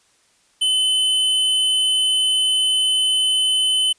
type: tone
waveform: square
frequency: 3036 Hz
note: F#7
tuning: 44 cents sharp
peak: -16 dBFS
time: 0.61-3.93 s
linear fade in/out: 10 ms
effects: white hiss -59 dBFS RMS until 3.98 s + resampled to 22050 Hz